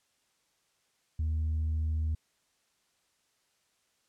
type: tone with tanh clipping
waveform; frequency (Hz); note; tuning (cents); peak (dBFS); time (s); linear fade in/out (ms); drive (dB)
sine; 78.5; D#2; +16; -28; 1.19-2.15; 5; 1
effects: white hiss -73 dBFS RMS until 4.08 s + low-pass 9000 Hz 12 dB/octave